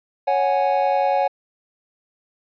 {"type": "chord", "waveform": "triangle", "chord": "C# suspended fourth", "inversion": "none", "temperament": "equal", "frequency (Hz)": [554.4, 740, 830.6], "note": ["C#5", "F#5", "G#5"], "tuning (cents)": [0, 0, 0], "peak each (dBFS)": -19, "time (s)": [0.27, 1.28], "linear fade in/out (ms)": 10, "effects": ["resampled to 11025 Hz"]}